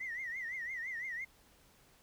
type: tone with vibrato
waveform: sine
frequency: 1970 Hz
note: B6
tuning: 5 cents flat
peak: -37 dBFS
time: 0-1.25 s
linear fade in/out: 10 ms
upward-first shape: triangle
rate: 5.9 Hz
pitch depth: 160 cents each way
effects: tanh soft clip ceiling -33 dBFS + pink hiss -65 dBFS RMS until 2.02 s